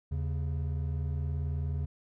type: tone pair together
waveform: triangle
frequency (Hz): 79.7 / 138.59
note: D#2 / C#3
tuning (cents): +42 / 0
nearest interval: minor seventh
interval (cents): 958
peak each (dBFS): -29 / -33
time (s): 0.11-1.86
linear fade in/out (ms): 10
effects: none